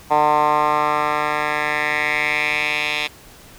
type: tone with band-pass filter sweep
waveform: 10% pulse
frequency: 150 Hz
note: D3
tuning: 37 cents sharp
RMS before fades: -19 dBFS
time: 0.1-3.08 s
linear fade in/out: 20 ms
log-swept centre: 890 to 3000 Hz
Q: 3.2
effects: pink hiss -44 dBFS RMS until 3.58 s